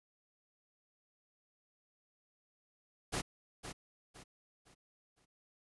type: noise with echo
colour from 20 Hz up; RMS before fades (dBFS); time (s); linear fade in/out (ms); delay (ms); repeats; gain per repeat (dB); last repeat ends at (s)
pink; -36; 3.12-3.22; 20; 510; 4; -9; 5.26
effects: resampled to 24000 Hz